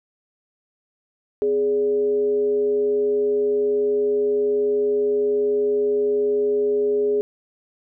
sine tone with frequency modulation, 415.3 Hz, G#4, in tune, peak -17 dBFS, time 1.42-7.21 s, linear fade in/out 0 ms, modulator 160 Hz, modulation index 0.31, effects none

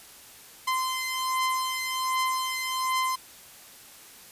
sawtooth beating tone pair, 1035 / 1036.3 Hz, C6 / C6, -19 / -17 cents, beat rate 1.3 Hz, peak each -24 / -27 dBFS, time 0.67-3.16 s, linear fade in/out 10 ms, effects white hiss -49 dBFS RMS until 4.31 s + resampled to 32000 Hz

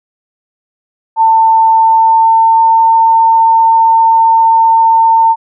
sine tone with pitch glide, 895 to 903.8 Hz, A5 to A5, +29 to +46 cents, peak -4 dBFS, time 1.16-5.36 s, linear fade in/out 50 ms, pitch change +17 cents, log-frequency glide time 1.7-2.9 s, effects none

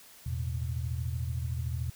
sine chord, E suspended fourth, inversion none, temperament equal, 82.41 / 110 / 123.47 Hz, E2 / A2 / B2, 0 / 0 / 0 cents, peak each -33 / -39 / -34 dBFS, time 0.26-1.9 s, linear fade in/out 5 ms, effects white hiss -54 dBFS RMS until 1.95 s

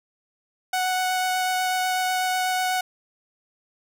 sawtooth tone with vibrato, 740 Hz, F#5, in tune, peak -18 dBFS, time 0.73-2.81 s, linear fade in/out 5 ms, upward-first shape sine, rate 8.1 Hz, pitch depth 8 cents each way, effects none

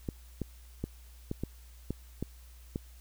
clicks, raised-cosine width 3 ms, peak -20 dBFS, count 8, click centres 0.088 / 0.417 / 0.84 / 1.314 / 1.436 / 1.906 / 2.226 / 2.759 s, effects added 60 Hz sine -50 dBFS peak until 3 s + white hiss -61 dBFS RMS until 3 s

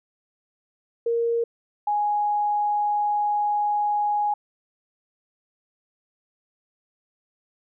sine tone pair in turn, 466.2 / 830.7 Hz, A#4 / G#5, 0 / 0 cents, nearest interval minor seventh, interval 1000 cents, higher second, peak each -20 dBFS, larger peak neither, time 1.06-1.44 / 1.87-4.34 s, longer second, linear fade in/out 5 ms, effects none

